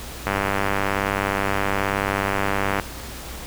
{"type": "click train", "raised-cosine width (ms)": 0.5, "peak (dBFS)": -6, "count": 251, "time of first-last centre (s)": [0.27, 2.798], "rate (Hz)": 98.9, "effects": ["added 60 Hz sine -37 dBFS peak until 3.46 s", "pink hiss -36 dBFS RMS until 3.46 s"]}